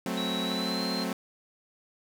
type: chord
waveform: sawtooth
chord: F# diminished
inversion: none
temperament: equal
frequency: 185 / 220 / 261.6 Hz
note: F#3 / A3 / C4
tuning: 0 / 0 / 0 cents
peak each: -30 dBFS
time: 0.06-1.13 s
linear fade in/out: 2 ms
type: tone with pitch glide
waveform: sine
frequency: 3887 to 4142 Hz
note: B7 to C8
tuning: -28 to -18 cents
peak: -33 dBFS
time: 0.17-1.04 s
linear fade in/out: 5 ms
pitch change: +110 cents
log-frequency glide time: 0.43-0.84 s
effects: none